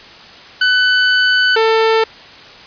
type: tone pair in turn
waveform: sawtooth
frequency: 1500 / 446 Hz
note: F#6 / A4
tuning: +23 / +23 cents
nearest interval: octave + major sixth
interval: 2100 cents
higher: first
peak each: -6 dBFS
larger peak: neither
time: 0.61-1.56 / 1.56-2.04 s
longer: first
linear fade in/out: 5 ms
effects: white hiss -37 dBFS RMS until 2.66 s + resampled to 11025 Hz